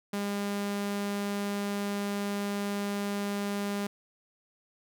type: tone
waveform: sawtooth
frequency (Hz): 202.3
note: G#3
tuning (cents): -45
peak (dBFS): -26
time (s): 0.13-3.87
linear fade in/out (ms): 5
effects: none